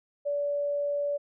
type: tone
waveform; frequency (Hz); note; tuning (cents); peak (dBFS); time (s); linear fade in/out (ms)
sine; 576; D5; -34; -26; 0.25-1.18; 20
effects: none